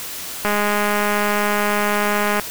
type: click train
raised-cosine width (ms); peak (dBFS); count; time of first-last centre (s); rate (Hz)
0.5; -5; 404; 0.45-2.397; 207
effects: white hiss -30 dBFS RMS until 2.5 s